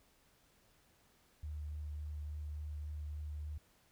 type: tone with vibrato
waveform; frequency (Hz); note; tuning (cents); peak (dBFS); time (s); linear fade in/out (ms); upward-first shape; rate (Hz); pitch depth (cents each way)
sine; 75.1; D2; +39; -40; 1.43-3.58; 5; triangle; 3.5; 14
effects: pink hiss -70 dBFS RMS until 3.91 s